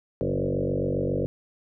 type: tone with frequency modulation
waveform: sine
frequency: 314 Hz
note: D#4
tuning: 16 cents sharp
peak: -23 dBFS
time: 0.21-1.26 s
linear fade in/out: 0 ms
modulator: 47.4 Hz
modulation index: 5
effects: none